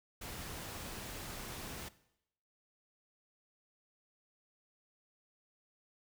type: noise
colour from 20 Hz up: pink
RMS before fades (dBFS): -45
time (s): 0.21-1.89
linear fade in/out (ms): 10
effects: noise-tail reverb RT60 0.8 s tail -18 dB re dry